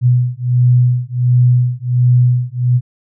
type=beating tone pair; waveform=sine; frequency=123.1 / 124.5 Hz; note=B2 / B2; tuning=-5 / +14 cents; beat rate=1.4 Hz; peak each=-12 dBFS; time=0.01-2.81 s; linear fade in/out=50 ms; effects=none